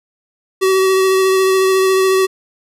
square tone with vibrato, 379.9 Hz, F#4, 46 cents sharp, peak -11 dBFS, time 0.61-2.27 s, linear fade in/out 20 ms, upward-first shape sine, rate 14 Hz, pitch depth 14 cents each way, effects resampled to 32000 Hz

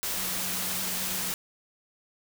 sine tone in noise, 184.6 Hz, F#3, 4 cents flat, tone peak -42 dBFS, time 0.17-1.32 s, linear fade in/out 0 ms, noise white, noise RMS -31 dBFS, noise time 0.03-1.34 s, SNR -14 dB, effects none

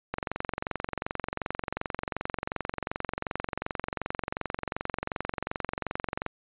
click train, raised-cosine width 0.5 ms, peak -15 dBFS, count 140, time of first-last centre 0.14-6.263 s, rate 22.7 Hz, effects resampled to 8000 Hz

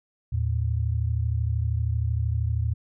sine tone pair together, 79.4 / 112.29 Hz, D#2 / A2, +36 / +36 cents, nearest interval tritone, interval 600 cents, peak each -25 / -25 dBFS, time 0.32-2.74 s, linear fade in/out 10 ms, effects none

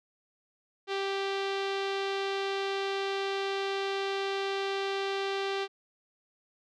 sawtooth tone with low-pass filter, 392 Hz, G4, in tune, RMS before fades -32 dBFS, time 0.87-5.68 s, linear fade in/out 50 ms, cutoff 3800 Hz, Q 1.9, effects none

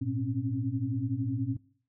sine tone cluster, 106.3 / 119.7 / 264.1 / 274.8 Hz, G#2 / A#2 / C4 / C#4, +41 / +46 / +16 / -15 cents, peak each -35 / -32 / -36 / -34 dBFS, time 0.01-1.57 s, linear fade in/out 10 ms, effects noise-tail reverb RT60 0.5 s tail -20 dB re dry

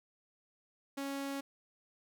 sawtooth tone, 276.6 Hz, C#4, 4 cents flat, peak -33 dBFS, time 0.97-1.41 s, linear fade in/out 10 ms, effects none

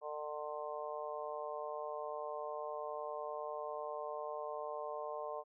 harmonic tone, 150.2 Hz, D3, 39 cents sharp, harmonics 3 / 4 / 5 / 6 / 7, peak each -46 / -43 / -48 / -50 / -46 dBFS, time 0.01-5.44 s, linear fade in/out 50 ms, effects none

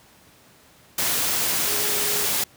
sine tone in noise, 415.3 Hz, G#4, in tune, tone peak -33 dBFS, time 1.67-2.26 s, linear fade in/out 5 ms, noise white, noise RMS -23 dBFS, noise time 0.98-2.44 s, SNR -13 dB, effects pink hiss -53 dBFS RMS until 2.56 s + high-pass 80 Hz 12 dB/octave

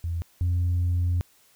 sine tone pair in turn, 84.3 / 87.9 Hz, E2 / F2, +39 / +12 cents, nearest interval minor second, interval 73 cents, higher second, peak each -25 / -19 dBFS, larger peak second, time 0.04-0.22 / 0.41-1.21 s, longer second, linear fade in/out 0 ms, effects tanh soft clip ceiling -19 dBFS + white hiss -60 dBFS RMS until 1.55 s

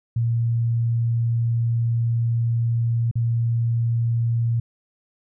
sine tone with dropouts, 116.54 Hz, A#2, in tune, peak -18 dBFS, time 0.16-4.6 s, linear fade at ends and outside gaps 5 ms, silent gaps 3.113-3.155 s, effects none

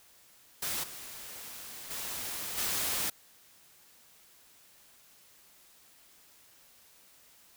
white noise with level steps, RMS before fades -34 / -45 / -38 / -32 dBFS, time 0.62-3.1 s, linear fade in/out 5 ms, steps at 0.83 / 1.9 / 2.57 s, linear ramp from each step 10 ms, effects white hiss -60 dBFS RMS until 7.56 s

